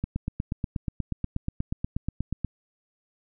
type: click train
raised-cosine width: 5 ms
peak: -15 dBFS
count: 21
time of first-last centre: 0.04-2.447 s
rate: 8.31 Hz
effects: none